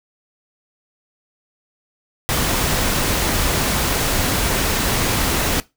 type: noise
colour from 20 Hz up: pink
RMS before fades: -19 dBFS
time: 2.29-5.6 s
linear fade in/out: 0 ms
effects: noise-tail reverb RT60 0.2 s tail -19 dB re dry